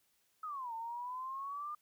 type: exponential two-way sweep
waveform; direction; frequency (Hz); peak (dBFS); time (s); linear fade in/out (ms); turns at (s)
sine; down then up; 1300 to 895 to 1212; -39; 0.43-1.75; 5; 0.74
effects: white hiss -75 dBFS RMS until 1.81 s